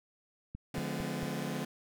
clicks, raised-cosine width 5 ms, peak -29 dBFS, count 4, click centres 0.55 / 0.782 / 1.003 / 1.231 s
sawtooth chord, D diminished seventh, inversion none, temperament just, 146.83 / 176.2 / 211.4 / 253.7 Hz, D3 / F3 / Ab3 / Cb4, 0 / +16 / +31 / +47 cents, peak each -36 dBFS, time 0.74-1.65 s, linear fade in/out 5 ms
effects none

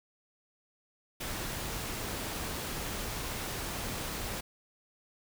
pink noise, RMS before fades -37 dBFS, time 1.2-4.41 s, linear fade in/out 10 ms, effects none

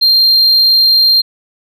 sine tone, 4186 Hz, C8, in tune, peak -3 dBFS, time 0.01-1.22 s, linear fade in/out 20 ms, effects tanh soft clip ceiling -5 dBFS

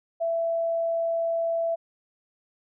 sine tone, 666 Hz, E5, 18 cents sharp, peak -23 dBFS, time 0.2-1.76 s, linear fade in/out 20 ms, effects none

